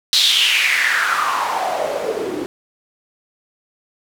white noise with band-pass filter sweep, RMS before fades -18 dBFS, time 0.13-2.46 s, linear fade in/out 0 ms, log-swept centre 4100 to 310 Hz, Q 5.2, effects none

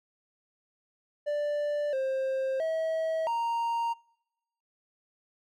triangle tone with pitch steps, 588 / 530 / 644 / 930 Hz, D5 / C5 / E5 / A#5, +2 / +22 / -41 / -4 cents, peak -25 dBFS, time 1.26-3.94 s, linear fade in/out 20 ms, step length 670 ms, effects noise-tail reverb RT60 0.9 s tail -25 dB re dry

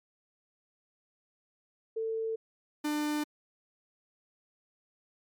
sine / 45% pulse tone pair in turn, 446.8 / 298.9 Hz, A4 / D4, +27 / +31 cents, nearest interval perfect fifth, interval 696 cents, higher first, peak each -30 / -29 dBFS, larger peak second, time 1.96-2.36 / 2.84-3.24 s, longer neither, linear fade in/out 10 ms, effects MP3 96 kbps

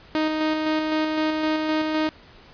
sawtooth tone with tremolo, 311.1 Hz, D#4, in tune, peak -16 dBFS, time 0.15-2.09 s, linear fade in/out 0 ms, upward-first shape square, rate 3.9 Hz, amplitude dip 30%, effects pink hiss -49 dBFS RMS until 2.53 s + resampled to 11025 Hz

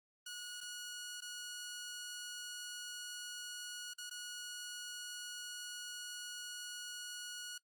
10% pulse tone with dropouts, 1454 Hz, F#6, 31 cents flat, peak -36 dBFS, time 0.26-7.58 s, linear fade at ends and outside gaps 5 ms, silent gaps 0.605-0.61 / 1.206-1.22 / 3.936-3.982 / 4.097-4.11 s, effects noise-tail reverb RT60 0.1 s tail -22 dB re dry + Opus 24 kbps

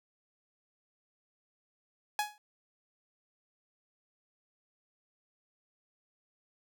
sawtooth tone with exponential decay, 838 Hz, G#5, 15 cents sharp, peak -22 dBFS, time 2.19-2.38 s, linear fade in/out 1 ms, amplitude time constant 41 ms, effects none

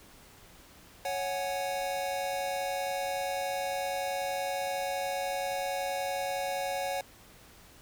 square chord, C# suspended fourth, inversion none, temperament equal, 554.4 / 740 / 830.6 Hz, C#5 / F#5 / G#5, 0 / 0 / 0 cents, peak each -35 / -35 / -40 dBFS, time 1.05-7.01 s, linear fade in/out 2 ms, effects pink hiss -55 dBFS RMS until 7.81 s

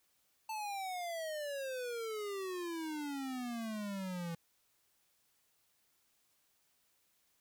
square exponential sweep, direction down, 888 to 165.3 Hz, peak -39 dBFS, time 0.49-4.35 s, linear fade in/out 5 ms, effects white hiss -75 dBFS RMS until 7.4 s

